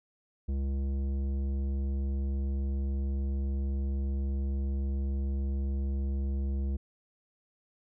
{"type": "tone with tanh clipping", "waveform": "sine", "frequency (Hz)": 68.2, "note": "C#2", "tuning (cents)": -28, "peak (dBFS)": -30, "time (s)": [0.48, 6.77], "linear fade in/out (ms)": 10, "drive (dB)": 12, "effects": []}